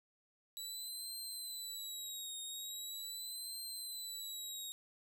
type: tone with vibrato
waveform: 20% pulse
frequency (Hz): 3927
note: B7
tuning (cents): -11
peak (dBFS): -37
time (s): 0.57-4.72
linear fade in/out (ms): 0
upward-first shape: triangle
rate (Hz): 0.41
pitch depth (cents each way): 98
effects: none